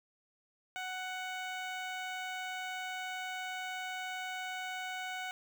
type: tone with notch filter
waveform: 15% pulse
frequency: 743 Hz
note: F#5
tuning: 7 cents sharp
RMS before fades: -40 dBFS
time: 0.76-5.31 s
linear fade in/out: 0 ms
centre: 11000 Hz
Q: 0.63
effects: none